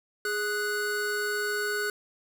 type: tone pair together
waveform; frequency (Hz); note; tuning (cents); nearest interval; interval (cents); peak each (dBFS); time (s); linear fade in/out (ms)
square; 415.3 / 1480; G#4 / F#6; 0 / 0; octave + minor seventh; 2200; -32 / -30; 0.25-1.9; 2
effects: 10-bit